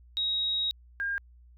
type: tone pair in turn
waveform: sine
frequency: 3795 / 1610.9 Hz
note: A#7 / G6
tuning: +30 / +47 cents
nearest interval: octave + minor third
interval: 1483 cents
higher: first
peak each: -26 / -28 dBFS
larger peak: first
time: 0.17-0.71 / 1-1.18 s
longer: first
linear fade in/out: 0 ms
effects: added 60 Hz sine -52 dBFS peak until 1.57 s